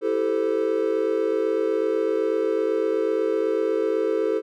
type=chord; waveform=triangle; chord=A minor seventh; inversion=second; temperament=equal with one note detuned; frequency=329.6 / 392 / 440 / 516.3 Hz; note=E4 / G4 / A4 / C5; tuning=0 / 0 / 0 / -23 cents; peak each=-26 / -25 / -21 / -26 dBFS; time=0.01-4.42 s; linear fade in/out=50 ms; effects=none